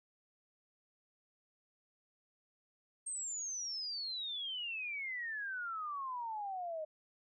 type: exponential sweep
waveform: sine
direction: down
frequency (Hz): 8560 to 611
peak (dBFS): -38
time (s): 3.06-6.85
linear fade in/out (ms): 10
effects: none